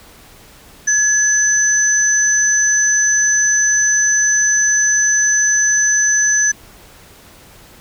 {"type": "tone pair together", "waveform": "sine", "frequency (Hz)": [1698, 6051], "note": ["G#6", "F#8"], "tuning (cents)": [38, 38], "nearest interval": "octave + minor seventh", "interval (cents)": 2200, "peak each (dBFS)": [-15, -13], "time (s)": [0.87, 6.52], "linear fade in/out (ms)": 10, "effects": ["pink hiss -43 dBFS RMS until 7.8 s"]}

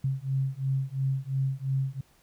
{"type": "beating tone pair", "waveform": "sine", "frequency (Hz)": [133.1, 136], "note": ["C3", "C#3"], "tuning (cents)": [30, -33], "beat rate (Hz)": 2.9, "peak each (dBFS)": -29, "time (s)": [0.04, 2.01], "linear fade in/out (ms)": 5, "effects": ["pink hiss -63 dBFS RMS until 2.22 s"]}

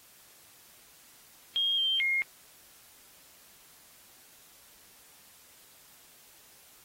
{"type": "tone with pitch steps", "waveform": "sine", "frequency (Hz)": [3240, 3153, 2139], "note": ["G#7", "G7", "C7"], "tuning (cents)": [-43, 9, 38], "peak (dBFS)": -25, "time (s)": [1.56, 2.22], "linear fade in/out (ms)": 0, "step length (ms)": 220, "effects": ["white hiss -57 dBFS RMS until 6.84 s", "AAC 48 kbps"]}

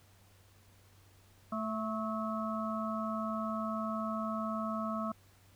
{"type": "harmonic tone with a mistuned harmonic", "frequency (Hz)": 220, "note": "A3", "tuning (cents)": 0, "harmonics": [1, 3, 5, 6], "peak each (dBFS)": [-36, -40, -40, -40], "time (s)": [1.52, 5.12], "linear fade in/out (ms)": 5, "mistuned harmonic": 6, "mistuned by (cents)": -35, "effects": ["added 96 Hz sine -62 dBFS peak until 5.55 s", "pink hiss -65 dBFS RMS until 5.55 s"]}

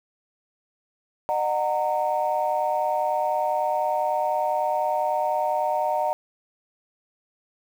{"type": "tone cluster", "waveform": "sine", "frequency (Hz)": [608, 738, 922], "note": ["D#5", "F#5", "A#5"], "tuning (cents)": [-40, -5, -19], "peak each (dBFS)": -25, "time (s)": [1.29, 6.13], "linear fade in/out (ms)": 0, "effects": ["tanh soft clip ceiling -13 dBFS", "8-bit"]}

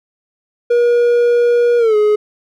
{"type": "tone with pitch glide", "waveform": "triangle", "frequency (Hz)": [478.5, 421.4], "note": ["A#4", "G#4"], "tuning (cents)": [45, 25], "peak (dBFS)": -7, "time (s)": [0.7, 2.16], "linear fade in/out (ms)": 10, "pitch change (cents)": -220, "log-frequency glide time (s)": [1.78, 1.96], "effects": []}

